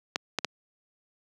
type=clicks; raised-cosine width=0.2 ms; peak=-9 dBFS; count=3; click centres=0.159 / 0.387 / 0.447 s; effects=high-pass 200 Hz 12 dB/octave